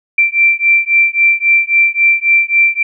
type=beating tone pair; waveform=sine; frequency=2349 / 2352.7 Hz; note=D7 / D7; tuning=0 / +2 cents; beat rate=3.7 Hz; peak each=-11 dBFS; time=0.18-2.83 s; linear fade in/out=5 ms; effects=none